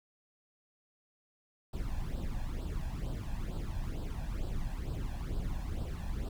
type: noise with flanger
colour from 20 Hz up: brown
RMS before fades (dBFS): -36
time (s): 1.73-6.29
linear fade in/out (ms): 5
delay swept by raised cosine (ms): 0.23 to 1.21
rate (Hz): 2.2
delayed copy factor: +0.75
effects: none